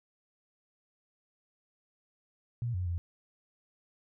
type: tone with pitch steps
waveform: sine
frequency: 119.2 / 90.6 / 86.4 Hz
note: A#2 / F#2 / F2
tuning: +39 / -36 / -18 cents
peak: -30 dBFS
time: 2.62-2.98 s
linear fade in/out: 0 ms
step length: 120 ms
effects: none